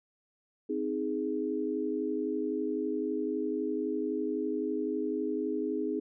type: chord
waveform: sine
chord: Ab major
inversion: first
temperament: just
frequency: 259.6 / 311.5 / 415.3 Hz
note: C4 / Eb4 / Ab4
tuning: -13 / +2 / 0 cents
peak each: -35 / -33 / -33 dBFS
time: 0.69-6 s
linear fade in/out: 10 ms
effects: none